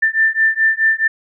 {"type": "beating tone pair", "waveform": "sine", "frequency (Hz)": [1778, 1782.7], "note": ["A6", "A6"], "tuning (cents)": [18, 22], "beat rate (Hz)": 4.7, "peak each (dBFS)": -15, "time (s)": [0.02, 1.08], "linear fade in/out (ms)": 10, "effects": []}